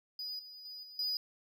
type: tone with level steps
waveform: triangle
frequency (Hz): 4946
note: D#8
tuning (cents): -11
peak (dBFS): -37 / -47 / -43 / -48 / -31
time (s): 0.19-1.17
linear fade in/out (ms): 2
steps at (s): 0.39 / 0.65 / 0.83 / 0.99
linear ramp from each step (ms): 2
effects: none